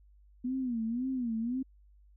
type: tone with vibrato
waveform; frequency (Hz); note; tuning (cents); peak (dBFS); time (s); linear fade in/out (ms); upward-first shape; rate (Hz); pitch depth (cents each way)
sine; 242.6; B3; -31; -30; 0.44-1.63; 10; sine; 1.9; 150
effects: added 50 Hz sine -57 dBFS peak until 2.16 s